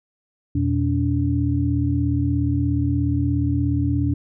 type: tone cluster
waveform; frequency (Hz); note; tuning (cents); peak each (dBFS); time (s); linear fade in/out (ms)
sine; 84.2 / 121.1 / 286.7; E2 / B2 / D4; +37 / -34 / -42; -22; 0.55-4.14; 5
effects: none